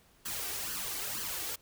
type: noise with flanger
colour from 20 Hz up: white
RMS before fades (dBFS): -37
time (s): 0.25-1.56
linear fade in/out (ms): 10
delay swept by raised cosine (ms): 0.65 to 2.65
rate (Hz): 2.1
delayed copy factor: +0.65
effects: pink hiss -64 dBFS RMS until 1.61 s